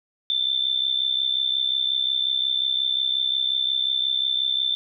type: tone with amplitude modulation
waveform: sine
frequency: 3543 Hz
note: A7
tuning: 11 cents sharp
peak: -17 dBFS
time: 0.3-4.75 s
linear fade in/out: 0 ms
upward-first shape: sine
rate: 65.6 Hz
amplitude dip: 75%
effects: none